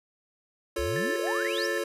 square chord, F augmented, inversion none, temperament equal, 349.2 / 440 / 554.4 Hz, F4 / A4 / C#5, 0 / 0 / 0 cents, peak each -33 dBFS, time 0.76-1.84 s, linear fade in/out 5 ms
sine exponential sweep, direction up, 55 to 5920 Hz, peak -32 dBFS, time 0.78-1.67 s, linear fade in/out 10 ms
sine tone bursts, 1760 Hz, A6, in tune, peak -31 dBFS, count 3, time 0.96-1.78 s, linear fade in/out 0 ms, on 200 ms, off 110 ms
effects resampled to 32000 Hz + 10-bit

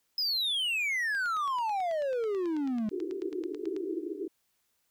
triangle exponential sweep, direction down, 5150 to 207.7 Hz, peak -26 dBFS, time 0.18-2.89 s, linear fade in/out 2 ms
click train, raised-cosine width 0.2 ms, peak -31 dBFS, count 25, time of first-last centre 1.15-3.764 s, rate 9.18 Hz
white band-pass noise, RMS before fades -35 dBFS, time 2.91-4.28 s, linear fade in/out 5 ms, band 310 to 410 Hz, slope 96 dB/octave
effects white hiss -75 dBFS RMS until 4.9 s

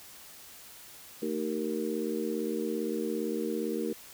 harmonic tone with a mistuned harmonic, 77.6 Hz, D#2, 4 cents flat, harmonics 3 / 4 / 5 / 6, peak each -35 / -35 / -35 / -35 dBFS, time 1.22-3.93 s, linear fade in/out 5 ms, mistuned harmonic 3, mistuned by -72 cents, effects white hiss -50 dBFS RMS until 4.13 s

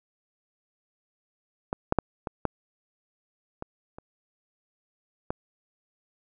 clicks, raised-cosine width 1 ms, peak -14 / -7 / -6 / -17 / -10 / -20 / -27 / -14 dBFS, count 8, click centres 1.729 / 1.924 / 1.987 / 2.272 / 2.453 / 3.624 / 3.985 / 5.305 s, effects none

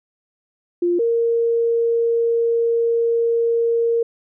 sine tone pair in turn, 349.2 / 464.2 Hz, F4 / A#4, 0 / -7 cents, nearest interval perfect fourth, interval 493 cents, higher second, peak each -15 dBFS, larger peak neither, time 0.82-0.99 / 0.99-4.03 s, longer second, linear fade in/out 5 ms, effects none

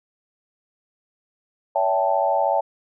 sine chord, A dominant seventh, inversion first, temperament equal with one note detuned, 566 / 659.3 / 784 / 880 Hz, C#5 / E5 / G5 / A5, +36 / 0 / 0 / 0 cents, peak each -23 dBFS, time 1.75-2.61 s, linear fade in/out 10 ms, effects none

